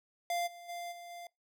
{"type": "tone with level steps", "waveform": "square", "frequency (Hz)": 695, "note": "F5", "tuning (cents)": -9, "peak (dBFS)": [-32, -49, -40, -47, -45], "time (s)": [0.3, 1.27], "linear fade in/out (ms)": 2, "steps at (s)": [0.46, 0.68, 0.91, 1.09], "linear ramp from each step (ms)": 20, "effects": ["noise-tail reverb RT60 0.2 s tail -24 dB re dry"]}